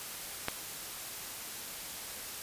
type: click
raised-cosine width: 0.3 ms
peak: -14 dBFS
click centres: 0.484 s
effects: white hiss -42 dBFS RMS until 2.42 s + resampled to 32000 Hz